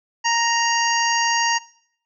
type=harmonic tone with a mistuned harmonic; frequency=932.3 Hz; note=A#5; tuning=in tune; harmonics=1 / 2 / 3 / 5 / 6 / 7; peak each=-20 / -23 / -25 / -27 / -28 / -28 dBFS; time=0.24-1.59 s; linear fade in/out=20 ms; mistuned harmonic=6; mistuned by=+22 cents; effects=noise-tail reverb RT60 0.7 s tail -22 dB re dry